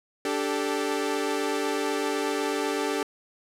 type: chord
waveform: sawtooth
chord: D suspended fourth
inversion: none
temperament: equal with one note detuned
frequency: 291.6 / 392 / 440 Hz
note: D4 / G4 / A4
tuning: -12 / 0 / 0 cents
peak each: -26 dBFS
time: 0.25-3.03 s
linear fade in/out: 2 ms
effects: low-pass 11000 Hz 12 dB/octave